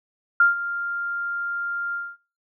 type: tone with ADSR envelope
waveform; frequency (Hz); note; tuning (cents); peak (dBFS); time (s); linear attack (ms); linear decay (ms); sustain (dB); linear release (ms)
sine; 1396.9; F6; 0; -11; 0.4-2.17; 4; 140; -14; 230
effects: noise-tail reverb RT60 0.4 s tail -22 dB re dry